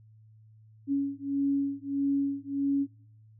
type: beating tone pair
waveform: sine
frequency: 278.1 / 279.7 Hz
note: C#4 / C#4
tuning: +6 / +16 cents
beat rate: 1.6 Hz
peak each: -29 / -29 dBFS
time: 0.87-2.87 s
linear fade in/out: 50 ms
effects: noise-tail reverb RT60 0.5 s tail -20 dB re dry + added 109 Hz sine -53 dBFS peak until 3.39 s